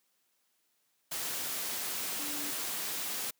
sine tone in noise, 293.7 Hz, D4, in tune, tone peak -43 dBFS, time 2.19-2.51 s, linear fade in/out 10 ms, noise white, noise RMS -36 dBFS, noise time 1.11-3.31 s, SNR -10 dB, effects white hiss -75 dBFS RMS until 3.39 s + high-pass 150 Hz 12 dB/octave

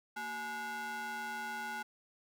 square ring-modulated tone, 306.1 Hz, D#4, 28 cents flat, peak -36 dBFS, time 0.16-1.83 s, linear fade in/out 10 ms, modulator 1150 Hz, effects none

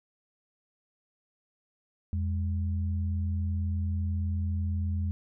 sine tone pair together, 85.9 / 204.1 Hz, F2 / G#3, -28 / -30 cents, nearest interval octave + minor third, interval 1498 cents, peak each -27 / -37 dBFS, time 2.13-5.11 s, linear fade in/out 0 ms, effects none

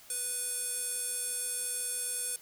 square tone with band-pass filter, 494.7 Hz, B4, 3 cents sharp, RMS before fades -35 dBFS, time 0.1-2.36 s, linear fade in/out 2 ms, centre 9700 Hz, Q 5.9, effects white hiss -55 dBFS RMS until 2.41 s

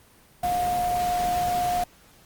sine tone in noise, 713 Hz, F5, 36 cents sharp, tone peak -22 dBFS, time 0.43-1.84 s, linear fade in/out 5 ms, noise pink, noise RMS -34 dBFS, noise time 0.43-1.84 s, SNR +9 dB, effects pink hiss -55 dBFS RMS until 2.25 s + Opus 24 kbps

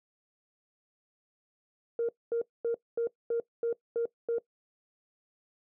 sine tone bursts, 466.2 Hz, A#4, in tune, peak -25 dBFS, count 8, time 1.99-4.384 s, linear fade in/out 2 ms, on 98 ms, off 230 ms, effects noise-tail reverb RT60 0.1 s tail -20 dB re dry + tanh soft clip ceiling -23 dBFS

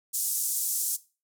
pink band-pass noise, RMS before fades -29 dBFS, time 0.13-0.97 s, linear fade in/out 20 ms, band 7000 to 15000 Hz, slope 24 dB/octave, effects noise-tail reverb RT60 0.3 s tail -17 dB re dry

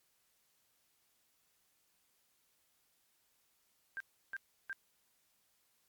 sine tone bursts, 1584 Hz, G6, 18 cents sharp, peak -38 dBFS, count 3, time 3.97-4.729 s, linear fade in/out 0 ms, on 33 ms, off 330 ms, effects white hiss -75 dBFS RMS until 5.88 s + MP3 96 kbps

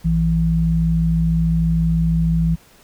sine tone pair together, 57.99 / 164.2 Hz, A#1 / E3, -8 / -6 cents, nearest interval octave + tritone, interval 1802 cents, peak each -20 / -15 dBFS, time 0.04-2.56 s, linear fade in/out 20 ms, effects pink hiss -50 dBFS RMS until 2.83 s

